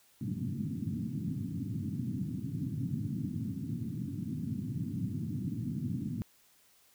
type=band-pass noise; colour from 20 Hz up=pink; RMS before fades=-36 dBFS; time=0.21-6.22 s; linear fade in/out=0 ms; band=100 to 280 Hz; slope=48 dB/octave; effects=white hiss -65 dBFS RMS until 6.94 s